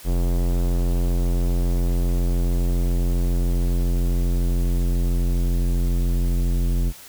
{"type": "tone with low-pass filter sweep", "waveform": "square", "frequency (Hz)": 43.65, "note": "F1", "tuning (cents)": 0, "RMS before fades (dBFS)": -20, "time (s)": [0.04, 6.93], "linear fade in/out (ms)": 50, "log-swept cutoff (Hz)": [580, 290], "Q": 0.84, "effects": ["white hiss -43 dBFS RMS until 7.08 s"]}